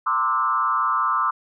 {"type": "tone with frequency modulation", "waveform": "sine", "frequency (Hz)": 1172, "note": "D6", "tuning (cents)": -4, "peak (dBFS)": -18, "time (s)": [0.06, 1.31], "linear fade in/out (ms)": 10, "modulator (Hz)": 125, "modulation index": 1.4, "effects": []}